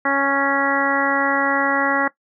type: harmonic tone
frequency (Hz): 277.2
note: C#4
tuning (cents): 0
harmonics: 1 / 2 / 3 / 4 / 5 / 6 / 7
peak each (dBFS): -24 / -24 / -24 / -24 / -24 / -24 / -24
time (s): 0.05-2.08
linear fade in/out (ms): 5
effects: noise-tail reverb RT60 0.1 s tail -18 dB re dry